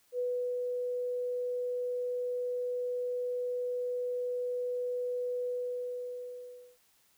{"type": "tone with ADSR envelope", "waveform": "sine", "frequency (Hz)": 493.9, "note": "B4", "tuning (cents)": 0, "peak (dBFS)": -29, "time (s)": [0.12, 6.78], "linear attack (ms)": 66, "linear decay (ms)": 380, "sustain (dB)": -2, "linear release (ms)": 1300, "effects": ["white hiss -68 dBFS RMS until 7.17 s"]}